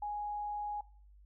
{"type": "tone", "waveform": "sine", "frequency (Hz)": 830.6, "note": "G#5", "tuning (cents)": 0, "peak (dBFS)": -35, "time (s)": [0.02, 0.81], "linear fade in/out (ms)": 5, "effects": ["noise-tail reverb RT60 0.4 s tail -18 dB re dry", "added 50 Hz sine -56 dBFS peak until 1.25 s"]}